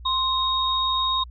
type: tone pair together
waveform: sine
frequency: 1046.5 / 3743 Hz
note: C6 / A#7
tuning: 0 / +6 cents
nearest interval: octave + minor seventh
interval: 2206 cents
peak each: -23 dBFS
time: 0.05-1.24 s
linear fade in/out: 10 ms
effects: added 60 Hz sine -38 dBFS peak until 1.3 s